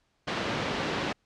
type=band-pass noise; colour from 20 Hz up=pink; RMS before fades=-31 dBFS; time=0.27-1.13 s; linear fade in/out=10 ms; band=150 to 3900 Hz; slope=12 dB/octave; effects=pink hiss -72 dBFS RMS until 1.25 s + low-pass 6000 Hz 12 dB/octave